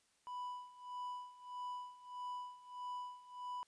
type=tone with tremolo; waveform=triangle; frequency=990 Hz; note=B5; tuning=4 cents sharp; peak=-39 dBFS; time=0.27-3.63 s; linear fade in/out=0 ms; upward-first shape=sine; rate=1.6 Hz; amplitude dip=85%; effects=white hiss -75 dBFS RMS until 3.67 s + resampled to 22050 Hz